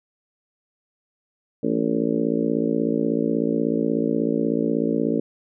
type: harmonic tone with a mistuned harmonic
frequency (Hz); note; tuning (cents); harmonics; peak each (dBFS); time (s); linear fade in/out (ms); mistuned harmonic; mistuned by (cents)
56.4; A1; +44; 3 / 4 / 5 / 6 / 7 / 8 / 9 / 10; -31 / -25 / -24 / -28 / -31 / -26 / -36 / -33; 1.63-5.2; 5; 3; -46
effects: none